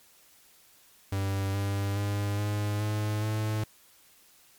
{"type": "tone with pitch steps", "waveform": "45% pulse", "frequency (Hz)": [97.8, 99.74, 101.72, 103.74, 105.79, 107.89], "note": ["G2", "G2", "G#2", "G#2", "G#2", "A2"], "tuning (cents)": [-4, 30, -35, -1, 32, -34], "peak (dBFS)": -27, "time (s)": [1.12, 3.64], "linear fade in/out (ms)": 5, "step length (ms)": 420, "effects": ["white hiss -59 dBFS RMS until 4.58 s", "MP3 96 kbps"]}